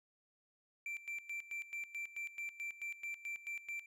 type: tone with tremolo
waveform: triangle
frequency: 2349 Hz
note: D7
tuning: in tune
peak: -38 dBFS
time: 0.86-3.86 s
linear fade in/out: 2 ms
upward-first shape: square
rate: 4.6 Hz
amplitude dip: 80%
effects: none